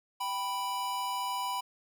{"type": "tone pair together", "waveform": "square", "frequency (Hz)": [781.5, 987.8], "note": ["G5", "B5"], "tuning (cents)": [-6, 0], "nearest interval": "major third", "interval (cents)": 406, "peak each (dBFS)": [-39, -33], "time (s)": [0.2, 1.61], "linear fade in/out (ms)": 10, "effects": []}